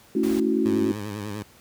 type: chord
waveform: sine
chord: F# minor seventh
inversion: first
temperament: equal with one note detuned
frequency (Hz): 220 / 279.4 / 329.6 / 370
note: A3 / C#4 / E4 / F#4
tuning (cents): 0 / +14 / 0 / 0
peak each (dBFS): -25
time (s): 0.15-0.92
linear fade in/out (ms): 5
type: noise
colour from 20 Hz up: pink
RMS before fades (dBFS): -37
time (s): 0.23-0.4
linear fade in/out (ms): 5
type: tone with vibrato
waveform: 15% pulse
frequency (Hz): 103.83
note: G#2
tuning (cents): 0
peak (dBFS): -24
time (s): 0.65-1.43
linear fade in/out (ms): 5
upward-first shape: sine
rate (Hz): 10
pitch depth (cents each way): 73
effects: pink hiss -53 dBFS RMS until 1.6 s + high-pass 60 Hz 12 dB/octave